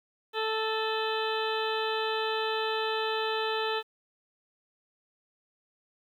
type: harmonic tone with a mistuned harmonic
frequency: 440 Hz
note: A4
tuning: in tune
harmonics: 1 / 2 / 3 / 4 / 6 / 7 / 8 / 9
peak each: -31 / -34 / -36 / -37 / -39 / -39 / -40 / -41 dBFS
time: 0.33-3.83 s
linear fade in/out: 50 ms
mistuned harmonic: 6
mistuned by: -40 cents
effects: 10-bit